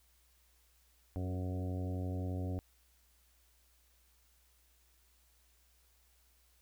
harmonic tone with a mistuned harmonic, 91.6 Hz, F#2, 17 cents flat, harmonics 1 / 2 / 3 / 4 / 5 / 6 / 7 / 8, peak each -36 / -45 / -43 / -51 / -51 / -51 / -53 / -54 dBFS, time 1.16-2.59 s, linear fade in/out 0 ms, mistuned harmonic 4, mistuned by +16 cents, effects added 60 Hz sine -69 dBFS peak until 6.61 s + white hiss -71 dBFS RMS until 6.61 s

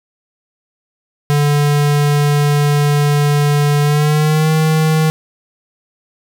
square tone with pitch glide, 145.9 to 157.28 Hz, D3 to D#3, -11 to +19 cents, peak -11 dBFS, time 1.3-5.1 s, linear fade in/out 0 ms, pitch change +130 cents, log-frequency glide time 3.82-4.5 s, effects none

